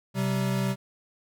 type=tone pair together; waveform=square; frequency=130 / 192.22 Hz; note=C3 / G3; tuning=-11 / -34 cents; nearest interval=perfect fifth; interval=677 cents; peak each=-28 dBFS; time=0.14-0.76 s; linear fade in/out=50 ms; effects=none